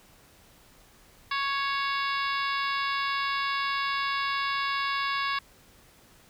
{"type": "harmonic tone with a mistuned harmonic", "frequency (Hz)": 554.4, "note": "C#5", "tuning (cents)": 0, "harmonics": [2, 3, 4, 5, 6, 7, 8, 9], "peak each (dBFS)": [-29, -33, -35, -37, -39, -40, -41, -42], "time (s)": [1.31, 5.39], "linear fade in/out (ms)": 5, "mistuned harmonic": 6, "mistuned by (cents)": 63, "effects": ["pink hiss -57 dBFS RMS until 6.29 s"]}